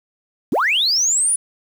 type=linear sweep; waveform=sine; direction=up; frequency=158.1 to 9956 Hz; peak=-13 dBFS; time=0.52-1.36 s; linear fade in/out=5 ms; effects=tanh soft clip ceiling -11 dBFS + 7-bit